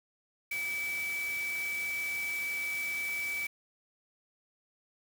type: tone in noise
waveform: sine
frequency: 2299 Hz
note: D7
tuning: 37 cents flat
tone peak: -32 dBFS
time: 0.51-3.47 s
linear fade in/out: 5 ms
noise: white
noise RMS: -44 dBFS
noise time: 0.51-3.47 s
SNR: +9 dB
effects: none